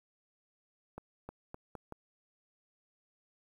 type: accelerating click train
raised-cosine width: 1 ms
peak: -29 dBFS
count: 5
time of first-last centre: 0.98-1.924 s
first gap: 310 ms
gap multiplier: 0.82
effects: 10-bit